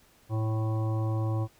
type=harmonic tone; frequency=110 Hz; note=A2; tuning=in tune; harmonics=1 / 3 / 5 / 7 / 9 / 10; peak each=-26 / -36 / -40 / -43 / -45 / -46 dBFS; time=0.29-1.48 s; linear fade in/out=50 ms; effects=pink hiss -61 dBFS RMS until 1.59 s